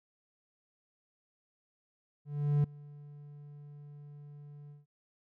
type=tone with ADSR envelope; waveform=triangle; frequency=145.8 Hz; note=D3; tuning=12 cents flat; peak=-21 dBFS; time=2.25-4.86 s; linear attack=390 ms; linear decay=4 ms; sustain=-24 dB; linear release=160 ms; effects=none